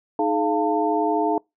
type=tone cluster; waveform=sine; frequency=311 / 423.1 / 695 / 895 Hz; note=D#4 / G#4 / F5 / A5; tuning=-1 / +32 / -9 / +29 cents; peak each=-24 dBFS; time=0.19-1.38 s; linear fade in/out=2 ms; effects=noise-tail reverb RT60 0.2 s tail -26 dB re dry